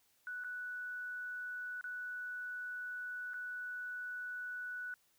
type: tone with dropouts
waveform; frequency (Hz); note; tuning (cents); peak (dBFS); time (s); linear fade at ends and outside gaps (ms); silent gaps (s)
sine; 1480; F#6; 0; -40; 0.27-4.94; 1; 0.438-0.445 / 1.811-1.841 / 3.335-3.341
effects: white hiss -73 dBFS RMS until 5.18 s